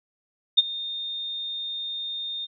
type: tone with ADSR envelope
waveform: sine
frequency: 3650 Hz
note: A#7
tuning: 37 cents flat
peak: -10 dBFS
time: 0.57-2.47 s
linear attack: 16 ms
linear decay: 27 ms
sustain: -19 dB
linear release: 30 ms
effects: none